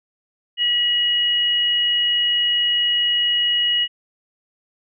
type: tone pair together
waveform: sine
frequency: 1935.5 / 2900 Hz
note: B6 / F#7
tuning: -35 / -35 cents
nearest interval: perfect fifth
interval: 700 cents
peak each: -27 / -16 dBFS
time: 0.57-3.88 s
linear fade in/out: 50 ms
effects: none